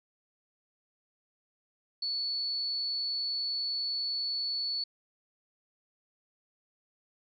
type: tone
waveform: sine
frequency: 4435 Hz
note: C#8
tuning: in tune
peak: -30 dBFS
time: 2.02-4.84 s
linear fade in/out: 5 ms
effects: none